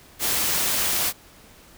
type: noise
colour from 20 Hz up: white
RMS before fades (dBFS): -23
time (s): 0.19-1.13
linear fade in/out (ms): 50
effects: pink hiss -50 dBFS RMS until 1.77 s